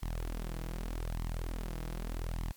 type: tone with flanger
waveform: sawtooth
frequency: 41.19 Hz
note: E1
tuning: 1 cent flat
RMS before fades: -37 dBFS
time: 0.02-2.52 s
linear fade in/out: 10 ms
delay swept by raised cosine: 0.95 to 6.25 ms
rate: 0.83 Hz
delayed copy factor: +0.6
effects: white hiss -60 dBFS RMS until 2.56 s + MP3 96 kbps